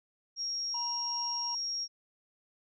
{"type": "tone", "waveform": "sine", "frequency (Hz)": 5588, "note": "F8", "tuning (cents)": 0, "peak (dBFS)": -32, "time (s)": [0.36, 1.88], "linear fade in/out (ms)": 50}
{"type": "tone with tremolo", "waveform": "triangle", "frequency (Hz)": 951, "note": "A#5", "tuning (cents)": 34, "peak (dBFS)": -35, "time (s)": [0.74, 1.55], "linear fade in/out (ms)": 5, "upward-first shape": "triangle", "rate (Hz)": 2.6, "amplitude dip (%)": 25}
{"effects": []}